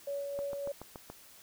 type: tone with tremolo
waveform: sine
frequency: 564 Hz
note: C#5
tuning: 30 cents sharp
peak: -33 dBFS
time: 0.07-0.72 s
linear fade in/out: 5 ms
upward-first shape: sine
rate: 3.5 Hz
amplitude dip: 30%
type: click train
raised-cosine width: 1 ms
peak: -29 dBFS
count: 6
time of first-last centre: 0.39-1.1 s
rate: 7.04 Hz
effects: white hiss -56 dBFS RMS until 1.42 s